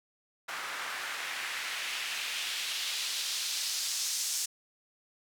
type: noise with band-pass filter sweep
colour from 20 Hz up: white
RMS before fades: -35 dBFS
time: 0.48-4.46 s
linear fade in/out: 10 ms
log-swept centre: 1300 to 6400 Hz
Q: 1.4
effects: none